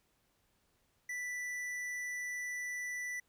triangle tone with tanh clipping, 1975.5 Hz, B6, in tune, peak -39 dBFS, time 1.09-3.2 s, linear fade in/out 5 ms, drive 16 dB, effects pink hiss -75 dBFS RMS until 3.28 s

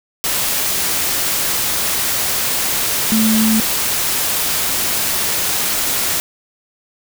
sine tone in noise, 220 Hz, A3, in tune, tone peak -12 dBFS, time 3.12-3.6 s, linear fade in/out 0 ms, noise white, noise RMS -18 dBFS, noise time 0.24-6.2 s, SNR +3 dB, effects none

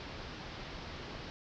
pink low-pass noise, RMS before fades -45 dBFS, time 0-1.3 s, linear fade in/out 0 ms, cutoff 5300 Hz, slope 48 dB/octave, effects none

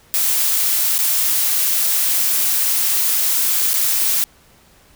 blue noise with dropouts, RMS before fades -17 dBFS, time 0.14-4.24 s, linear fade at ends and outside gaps 0 ms, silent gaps 0.981-0.989 / 3.733-3.74 s, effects pink hiss -51 dBFS RMS until 4.95 s

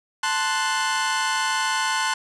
sawtooth chord, F# diminished, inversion first, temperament equal, 880 / 1046.5 / 1480 Hz, A5 / C6 / F#6, 0 / 0 / 0 cents, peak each -22 dBFS, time 0.23-2.14 s, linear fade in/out 5 ms, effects resampled to 22050 Hz + 7-bit

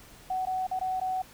sine tone with dropouts, 748 Hz, F#5, 19 cents sharp, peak -27 dBFS, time 0.3-1.22 s, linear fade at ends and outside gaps 5 ms, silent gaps 0.454-0.469 / 0.669-0.712 / 0.792-0.811 / 1-1.013 s, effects pink hiss -52 dBFS RMS until 1.33 s

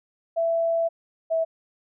sine tone pair in turn, 665 / 652.1 Hz, E5 / E5, +15 / -19 cents, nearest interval unison, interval 34 cents, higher first, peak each -20 dBFS, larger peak neither, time 0.36-0.89 / 1.3-1.45 s, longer first, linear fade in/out 20 ms, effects none

